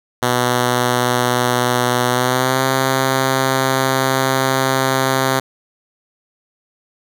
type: tone with pitch glide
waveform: 5% pulse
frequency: 123.47 to 132.33 Hz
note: B2 to C3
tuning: 0 to +20 cents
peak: -3 dBFS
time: 0.22-5.4 s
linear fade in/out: 10 ms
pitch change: +120 cents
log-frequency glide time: 2.07-2.64 s
effects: none